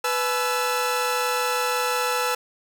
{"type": "tone cluster", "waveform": "sawtooth", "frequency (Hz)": [495.6, 858, 1330], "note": ["B4", "A5", "E6"], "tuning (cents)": [6, -44, 15], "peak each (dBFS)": [-22, -24, -22], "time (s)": [0.04, 2.35], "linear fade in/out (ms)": 5, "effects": []}